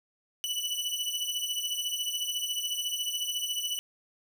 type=beating tone pair; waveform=sawtooth; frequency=2959 / 2973 Hz; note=F#7 / F#7; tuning=-1 / +8 cents; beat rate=14 Hz; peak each=-30 dBFS; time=0.44-3.79 s; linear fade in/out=0 ms; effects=none